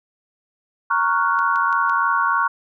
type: chord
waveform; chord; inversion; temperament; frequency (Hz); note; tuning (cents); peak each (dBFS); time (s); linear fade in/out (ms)
sine; Gb major seventh; first; equal; 932.3 / 1108.7 / 1396.9 / 1480; Bb5 / Db6 / F6 / Gb6; 0 / 0 / 0 / 0; -23 / -19 / -23 / -23; 0.9-2.48; 10
type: click train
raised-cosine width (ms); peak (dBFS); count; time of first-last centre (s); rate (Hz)
0.2; -22; 4; 1.39-1.896; 5.93
effects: none